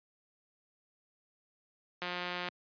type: click train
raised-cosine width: 0.3 ms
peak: -21 dBFS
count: 84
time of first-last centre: 2.02-2.486 s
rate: 178 Hz
effects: high-pass 150 Hz 12 dB/octave + resampled to 11025 Hz